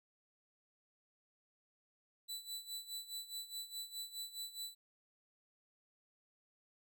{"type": "tone with tremolo", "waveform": "sawtooth", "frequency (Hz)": 3975, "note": "B7", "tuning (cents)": 10, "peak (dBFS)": -38, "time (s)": [2.28, 4.75], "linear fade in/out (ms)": 20, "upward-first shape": "sine", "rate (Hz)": 4.8, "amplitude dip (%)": 80, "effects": []}